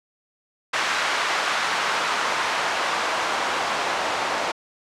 white noise with band-pass filter sweep, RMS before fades -24 dBFS, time 0.73-4.52 s, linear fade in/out 10 ms, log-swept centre 1300 to 800 Hz, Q 1.1, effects low-pass 7000 Hz 12 dB/octave

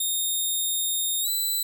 5% pulse tone with pitch glide, 3685 to 3995 Hz, A#7 to B7, -21 to +19 cents, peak -17 dBFS, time 0-1.63 s, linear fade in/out 5 ms, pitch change +140 cents, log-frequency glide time 1.21-1.29 s, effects none

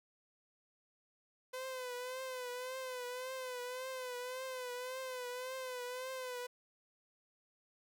sawtooth tone with vibrato, 507 Hz, B4, 45 cents sharp, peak -37 dBFS, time 1.53-6.47 s, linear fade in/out 10 ms, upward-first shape triangle, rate 1.8 Hz, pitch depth 65 cents each way, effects none

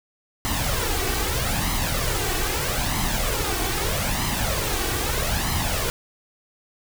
pink noise with flanger, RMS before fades -24 dBFS, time 0.45-5.9 s, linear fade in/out 0 ms, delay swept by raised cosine 0.98 to 2.68 ms, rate 0.79 Hz, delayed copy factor +0.6, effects none

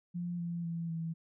sine tone with pitch steps, 174.61 / 171.02 / 167.5 / 164.05 Hz, F3 / F3 / E3 / E3, 0 / -36 / +28 / -8 cents, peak -34 dBFS, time 0.14-1.14 s, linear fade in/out 20 ms, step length 250 ms, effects none

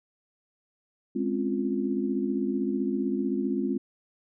sine chord, Db major seventh, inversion second, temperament equal, 207.7 / 261.6 / 277.2 / 349.2 Hz, Ab3 / C4 / Db4 / F4, 0 / 0 / 0 / 0 cents, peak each -30 / -29 / -34 / -31 dBFS, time 1.15-3.78 s, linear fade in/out 10 ms, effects none

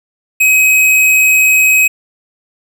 square tone, 2536 Hz, D#7, 32 cents sharp, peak -7 dBFS, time 0.4-1.88 s, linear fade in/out 10 ms, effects none

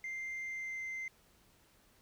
sine tone with pitch glide, 2093 to 2079 Hz, C7 to C7, 0 to -12 cents, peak -36 dBFS, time 0.04-1.08 s, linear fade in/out 2 ms, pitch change -12 cents, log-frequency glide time 0.43-0.82 s, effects tanh soft clip ceiling -37 dBFS + pink hiss -67 dBFS RMS until 2.01 s

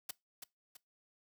white noise with echo, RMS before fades -40 dBFS, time 0.09-0.11 s, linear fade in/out 5 ms, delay 330 ms, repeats 2, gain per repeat -7 dB, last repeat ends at 0.77 s, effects noise-tail reverb RT60 0.2 s tail -22 dB re dry + high-pass 80 Hz 12 dB/octave

